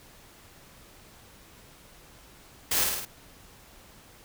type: noise with echo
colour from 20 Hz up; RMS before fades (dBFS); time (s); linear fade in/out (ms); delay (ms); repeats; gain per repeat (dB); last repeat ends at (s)
white; -26; 2.71-2.84; 5; 53; 4; -3; 3.052
effects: pink hiss -53 dBFS RMS until 4.24 s